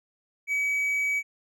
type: tone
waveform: triangle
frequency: 2276 Hz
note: C#7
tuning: 45 cents sharp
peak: -22 dBFS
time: 0.47-1.23 s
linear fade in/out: 50 ms
effects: none